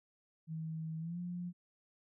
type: tone with pitch glide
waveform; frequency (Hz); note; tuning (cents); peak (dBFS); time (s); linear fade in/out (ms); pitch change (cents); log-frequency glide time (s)
sine; 160 to 176.51; D#3 to F3; +49 to +19; -38; 0.47-1.53; 50; +170; 0.99-1.19
effects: none